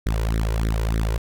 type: tone with flanger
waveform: sawtooth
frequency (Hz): 55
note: A1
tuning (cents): 0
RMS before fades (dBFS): -22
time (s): 0.06-1.18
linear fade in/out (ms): 5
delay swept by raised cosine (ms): 0.51 to 2.11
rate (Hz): 3.3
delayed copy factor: +0.9
effects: none